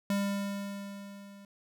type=tone with level ramp; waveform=square; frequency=199.9 Hz; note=G3; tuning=34 cents sharp; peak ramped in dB=-27 to -50 dBFS; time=0.1-1.45 s; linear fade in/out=2 ms; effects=none